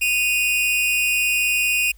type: tone pair together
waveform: 45% pulse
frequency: 2489 / 2768 Hz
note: D#7 / F7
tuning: 0 / -16 cents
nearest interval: major second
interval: 184 cents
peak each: -19 / -22 dBFS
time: 0.01-1.92 s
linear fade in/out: 10 ms
effects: added 50 Hz sine -44 dBFS peak until 1.97 s + white hiss -59 dBFS RMS until 1.97 s